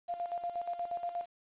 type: tone with tremolo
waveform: sine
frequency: 696 Hz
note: F5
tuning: 6 cents flat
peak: -32 dBFS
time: 0.08-1.26 s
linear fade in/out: 20 ms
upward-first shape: square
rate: 8.4 Hz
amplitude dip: 65%
effects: resampled to 8000 Hz + 10-bit